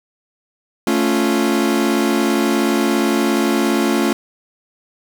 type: chord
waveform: 40% pulse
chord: A augmented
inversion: none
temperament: equal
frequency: 220 / 277.2 / 349.2 Hz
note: A3 / C#4 / E#4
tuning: 0 / 0 / 0 cents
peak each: -18 dBFS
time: 0.87-4.13 s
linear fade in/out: 2 ms
effects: none